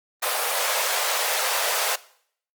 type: high-pass noise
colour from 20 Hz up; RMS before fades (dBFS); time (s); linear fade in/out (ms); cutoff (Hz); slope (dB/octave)
pink; -24; 0.22-1.96; 10; 490; 48
effects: noise-tail reverb RT60 0.6 s tail -19 dB re dry + Opus 32 kbps